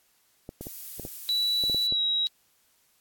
clicks, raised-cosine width 2 ms, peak -24 dBFS, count 9, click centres 0.491 / 0.61 / 0.669 / 0.997 / 1.051 / 1.638 / 1.698 / 1.746 / 1.924 s
violet noise, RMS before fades -39 dBFS, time 0.61-1.87 s, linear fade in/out 2 ms
sine tone with pitch glide, 3938 to 3846 Hz, B7 to B7, -6 to -47 cents, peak -23 dBFS, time 1.29-2.27 s, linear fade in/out 0 ms, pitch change -41 cents, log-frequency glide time 1.9-2 s
effects white hiss -66 dBFS RMS until 3 s + AAC 64 kbps

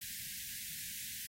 white band-stop noise, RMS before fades -44 dBFS, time 0.01-1.27 s, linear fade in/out 10 ms, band 240 to 1600 Hz, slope 96 dB/octave, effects AAC 48 kbps

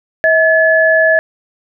sine tone pair together, 642 / 1713.9 Hz, E5 / A6, -46 / -46 cents, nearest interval octave + perfect fourth, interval 1700 cents, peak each -10 dBFS, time 0.24-1.19 s, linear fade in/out 0 ms, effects none

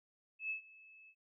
sine tone with ADSR envelope, 2604 Hz, E7, 22 cents flat, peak -35 dBFS, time 0.39-1.15 s, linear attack 110 ms, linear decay 110 ms, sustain -22 dB, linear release 64 ms, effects noise-tail reverb RT60 0.1 s tail -18 dB re dry

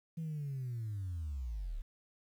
sine linear sweep, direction down, 165.8 to 31.53 Hz, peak -35 dBFS, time 0.17-1.82 s, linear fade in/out 10 ms, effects tanh soft clip ceiling -34 dBFS + 11-bit

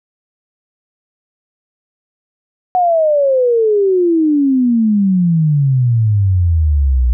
sine exponential sweep, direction down, 740 to 58.8 Hz, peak -9 dBFS, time 2.75-7.13 s, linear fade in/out 0 ms, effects none

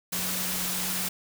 sine tone in noise, 182.7 Hz, F#3, 22 cents flat, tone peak -38 dBFS, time 0.12-1.09 s, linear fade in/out 10 ms, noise white, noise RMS -30 dBFS, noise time 0.12-1.09 s, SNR -11 dB, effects none

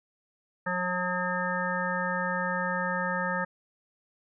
harmonic tone, 180 Hz, F#3, 47 cents flat, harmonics 1 / 3 / 5 / 7 / 9 / 10, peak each -34 / -34 / -34 / -34 / -34 / -34 dBFS, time 0.66-3.45 s, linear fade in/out 10 ms, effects none

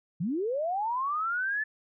sine linear sweep, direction up, 146.83 to 1760 Hz, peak -27 dBFS, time 0.2-1.64 s, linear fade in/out 10 ms, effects none

